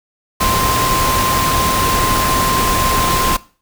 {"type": "tone in noise", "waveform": "sine", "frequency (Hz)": 1046.5, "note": "C6", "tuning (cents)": 0, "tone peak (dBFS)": -16, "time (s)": [0.4, 3.37], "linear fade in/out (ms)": 10, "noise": "pink", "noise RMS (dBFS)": -17, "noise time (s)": [0.4, 3.37], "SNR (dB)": -2, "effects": ["noise-tail reverb RT60 0.4 s tail -20 dB re dry"]}